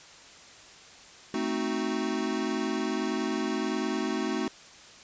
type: chord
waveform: square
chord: A diminished seventh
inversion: none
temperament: equal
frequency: 220 / 261.6 / 311.1 / 370 Hz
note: A3 / C4 / Eb4 / Gb4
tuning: 0 / 0 / 0 / 0 cents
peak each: -34 dBFS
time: 1.34-4.48 s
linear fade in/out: 2 ms
effects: white hiss -50 dBFS RMS until 5.03 s + resampled to 16000 Hz